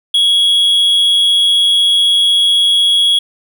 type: tone with amplitude modulation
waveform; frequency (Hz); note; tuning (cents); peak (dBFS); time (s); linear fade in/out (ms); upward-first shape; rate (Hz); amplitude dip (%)
triangle; 3332; G#7; +5; -5; 0.14-3.19; 5; sine; 186; 35
effects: none